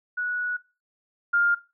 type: tone pair in turn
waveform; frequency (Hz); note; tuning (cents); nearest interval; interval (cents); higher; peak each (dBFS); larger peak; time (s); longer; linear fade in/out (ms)
sine; 1467 / 1405.1; F#6 / F6; -15 / +10; minor second; 75; first; -25 / -18; second; 0.17-0.57 / 1.33-1.55; first; 10
effects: noise-tail reverb RT60 0.3 s tail -19 dB re dry